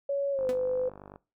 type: tone with pitch glide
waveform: sine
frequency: 560 to 507.6 Hz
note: C#5 to B4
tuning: +18 to +47 cents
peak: -26 dBFS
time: 0.09-0.89 s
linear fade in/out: 5 ms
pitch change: -171 cents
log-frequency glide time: 0.32-0.49 s
type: click train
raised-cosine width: 1 ms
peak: -31 dBFS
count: 39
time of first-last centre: 0.39-1.159 s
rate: 49.4 Hz
type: tone with exponential decay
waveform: sawtooth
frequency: 250 Hz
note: B3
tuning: 21 cents sharp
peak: -28 dBFS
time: 0.49-0.59 s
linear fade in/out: 0 ms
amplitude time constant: 21 ms
effects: noise-tail reverb RT60 0.3 s tail -21 dB re dry